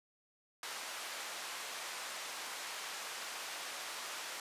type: band-pass noise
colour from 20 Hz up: pink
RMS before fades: -44 dBFS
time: 0.63-4.4 s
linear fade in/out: 2 ms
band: 840 to 9500 Hz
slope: 12 dB/octave
effects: resampled to 32000 Hz